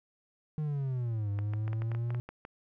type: linear two-way sweep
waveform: triangle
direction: down then up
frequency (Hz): 155.56 to 100.5 to 121.6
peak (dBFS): -28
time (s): 0.58-2.2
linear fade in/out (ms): 0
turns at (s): 1.3
type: clicks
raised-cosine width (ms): 0.5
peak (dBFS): -28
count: 11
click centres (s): 1.389 / 1.536 / 1.679 / 1.731 / 1.82 / 1.917 / 1.949 / 2.105 / 2.147 / 2.29 / 2.451
effects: none